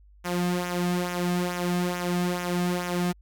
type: tone with flanger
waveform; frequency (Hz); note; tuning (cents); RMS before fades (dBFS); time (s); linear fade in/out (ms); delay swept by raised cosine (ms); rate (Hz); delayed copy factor
sawtooth; 177.4; F3; +27; -27; 0.24-3.13; 20; 0.22 to 2.12; 2.3; -0.6
effects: added 50 Hz sine -51 dBFS peak until 3.21 s